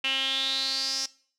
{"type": "tone with band-pass filter sweep", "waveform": "sawtooth", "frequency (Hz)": 267.8, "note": "C4", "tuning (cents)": 40, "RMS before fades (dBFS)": -28, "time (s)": [0.04, 1.06], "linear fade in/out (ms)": 5, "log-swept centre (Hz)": [2800, 5500], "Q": 7.6, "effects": ["noise-tail reverb RT60 0.5 s tail -20 dB re dry"]}